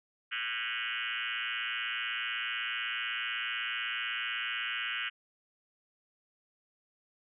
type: tone with frequency modulation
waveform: sine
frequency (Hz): 2212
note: C#7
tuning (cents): -4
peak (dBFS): -32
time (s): 0.31-5.1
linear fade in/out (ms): 20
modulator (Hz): 116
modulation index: 7.2
effects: none